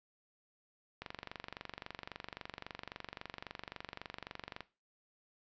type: click train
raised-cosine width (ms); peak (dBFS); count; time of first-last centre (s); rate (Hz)
0.3; -26; 86; 1.02-4.606; 23.7
effects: noise-tail reverb RT60 0.3 s tail -17 dB re dry + resampled to 16000 Hz